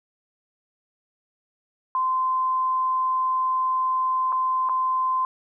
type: tone with dropouts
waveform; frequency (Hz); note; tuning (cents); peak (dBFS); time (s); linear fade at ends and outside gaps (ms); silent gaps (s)
sine; 1035; C6; -19; -20; 1.95-5.25; 1; 4.322-4.326 / 4.689-4.695
effects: none